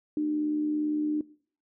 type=tone with amplitude modulation; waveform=sine; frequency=301.6 Hz; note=D4; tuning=46 cents sharp; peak=-23 dBFS; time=0.17-1.21 s; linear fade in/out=2 ms; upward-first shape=sine; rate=77.6 Hz; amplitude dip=40%; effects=noise-tail reverb RT60 0.5 s tail -21 dB re dry